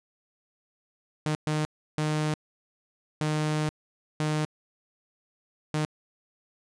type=tone bursts at uneven times; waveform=sawtooth; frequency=153.1 Hz; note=D#3; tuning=28 cents flat; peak=-21 dBFS; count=6; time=1.26-1.35 / 1.47-1.65 / 1.98-2.34 / 3.21-3.69 / 4.2-4.45 / 5.74-5.85 s; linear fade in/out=0 ms; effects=resampled to 22050 Hz